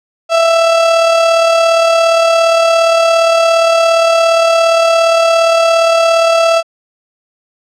35% pulse tone with amplitude modulation, 663 Hz, E5, 10 cents sharp, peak -4 dBFS, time 0.29-6.63 s, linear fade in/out 50 ms, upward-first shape sine, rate 37.3 Hz, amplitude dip 35%, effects low-pass 6000 Hz 12 dB/octave

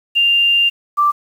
sine tone pair in turn, 2793 / 1174.3 Hz, F7 / D6, -1 / -1 cents, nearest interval octave + minor third, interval 1500 cents, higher first, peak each -10 / -10 dBFS, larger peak neither, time 0.15-0.7 / 0.97-1.12 s, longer first, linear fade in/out 20 ms, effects 7-bit

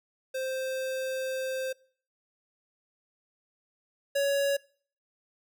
square tone pair in turn, 523.3 / 559.7 Hz, C5 / C#5, 0 / +17 cents, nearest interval minor second, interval 117 cents, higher second, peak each -31 / -25 dBFS, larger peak second, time 0.34-1.73 / 4.15-4.57 s, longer first, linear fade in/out 10 ms, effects noise-tail reverb RT60 0.5 s tail -24 dB re dry

